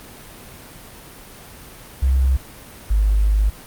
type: tone pair in turn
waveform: sine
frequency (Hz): 65.8 / 51.52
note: C2 / G#1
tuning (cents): +10 / -13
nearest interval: major third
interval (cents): 423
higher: first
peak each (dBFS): -13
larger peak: neither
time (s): 2.02-2.37 / 2.9-3.5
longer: second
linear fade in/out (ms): 10
effects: pink hiss -40 dBFS RMS until 3.66 s + Opus 32 kbps